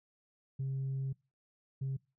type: tone bursts at uneven times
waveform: sine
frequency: 134.5 Hz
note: C3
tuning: 48 cents sharp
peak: -31 dBFS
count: 2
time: 0.59-1.13 / 1.81-1.97 s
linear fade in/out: 10 ms
effects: noise-tail reverb RT60 0.3 s tail -25 dB re dry + tanh soft clip ceiling -31 dBFS